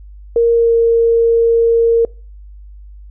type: tone with pitch glide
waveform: sine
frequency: 466.2 to 461.9 Hz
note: A#4 to A#4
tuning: 0 to -16 cents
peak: -8 dBFS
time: 0.36-2.05 s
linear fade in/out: 2 ms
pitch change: -16 cents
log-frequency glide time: 0.53-0.73 s
effects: noise-tail reverb RT60 0.4 s tail -25 dB re dry + added 50 Hz sine -33 dBFS peak until 3.1 s